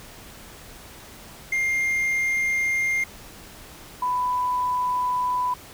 triangle / sine tone pair in turn, 2113 / 995.2 Hz, C7 / B5, +16 / +13 cents, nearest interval octave + minor second, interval 1303 cents, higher first, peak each -19 / -21 dBFS, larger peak first, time 1.52-3.04 / 4.02-5.54 s, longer neither, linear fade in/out 5 ms, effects pink hiss -44 dBFS RMS until 5.73 s

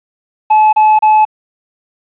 triangle tone bursts, 860 Hz, A5, 40 cents flat, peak -3 dBFS, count 3, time 0.5-1.252 s, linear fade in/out 10 ms, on 230 ms, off 31 ms, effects resampled to 8000 Hz + 7-bit

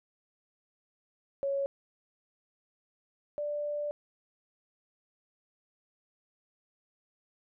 sine tone pair in turn, 554.4 / 588.7 Hz, C#5 / D5, 0 / +4 cents, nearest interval minor second, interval 104 cents, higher second, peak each -28 / -31 dBFS, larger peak first, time 1.43-1.66 / 3.38-3.91 s, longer second, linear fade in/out 0 ms, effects none

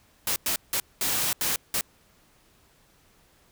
white noise bursts at uneven times, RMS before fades -26 dBFS, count 6, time 0.27-0.36 / 0.46-0.56 / 0.73-0.8 / 1.01-1.33 / 1.41-1.56 / 1.74-1.81 s, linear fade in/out 2 ms, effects pink hiss -61 dBFS RMS until 3.51 s

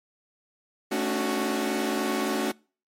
sawtooth chord, D major seventh, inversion second, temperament equal with one note detuned, 220 / 277.2 / 300.7 / 370 Hz, A3 / C#4 / D4 / F#4, 0 / 0 / +41 / 0 cents, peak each -27 / -26 / -29 / -25 dBFS, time 0.91-2.52 s, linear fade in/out 10 ms, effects noise-tail reverb RT60 0.4 s tail -26 dB re dry + MP3 64 kbps

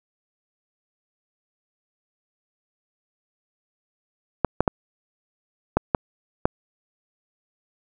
clicks, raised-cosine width 1 ms, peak -3 dBFS, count 6, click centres 4.447 / 4.606 / 4.678 / 5.77 / 5.948 / 6.455 s, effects none

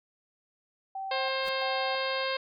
sine tone with tremolo, 773 Hz, G5, 24 cents flat, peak -33 dBFS, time 0.95-2.24 s, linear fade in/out 5 ms, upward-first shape square, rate 1.5 Hz, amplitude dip 70%
harmonic tone, 531 Hz, C5, 25 cents sharp, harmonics 1 / 2 / 3 / 4 / 5 / 6 / 7 / 8 / 9, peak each -32 / -35 / -37 / -38 / -39 / -40 / -40 / -41 / -42 dBFS, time 1.11-2.37 s, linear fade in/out 5 ms
pink noise with exponential growth, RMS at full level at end -40 dBFS, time 1.39-1.49 s, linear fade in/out 2 ms, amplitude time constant 20 ms
effects none

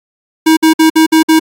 square tone bursts, 318.7 Hz, D#4, 42 cents sharp, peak -5 dBFS, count 6, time 0.46-1.395 s, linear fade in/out 10 ms, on 110 ms, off 55 ms, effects AAC 48 kbps

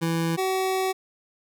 25% pulse tone pair in turn, 165.5 / 378 Hz, E3 / F#4, +7 / +37 cents, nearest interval octave + major second, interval 1430 cents, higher second, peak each -19 / -19 dBFS, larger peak neither, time 0.01-0.37 / 0.37-0.93 s, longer second, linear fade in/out 20 ms, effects none

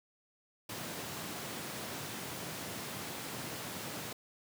pink high-pass noise, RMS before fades -42 dBFS, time 0.69-4.13 s, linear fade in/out 5 ms, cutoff 110 Hz, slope 24 dB/octave, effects none

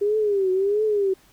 sine tone with vibrato, 401.1 Hz, G4, 40 cents sharp, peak -18 dBFS, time 0.01-1.14 s, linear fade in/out 10 ms, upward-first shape triangle, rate 1.5 Hz, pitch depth 150 cents each way, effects pink hiss -56 dBFS RMS until 1.32 s

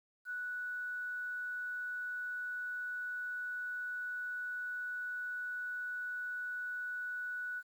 sine tone with quantisation, 1477 Hz, F#6, 3 cents flat, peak -37 dBFS, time 0.25-7.63 s, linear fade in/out 50 ms, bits 11, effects none

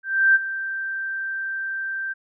sine tone with ADSR envelope, 1568 Hz, G6, in tune, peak -11 dBFS, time 0.03-2.14 s, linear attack 320 ms, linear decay 28 ms, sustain -14 dB, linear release 21 ms, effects none

